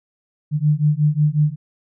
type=beating tone pair; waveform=sine; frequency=147.4 / 152.9 Hz; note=D3 / D#3; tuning=+7 / -30 cents; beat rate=5.5 Hz; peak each=-17 dBFS; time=0.51-1.56 s; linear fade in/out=50 ms; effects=none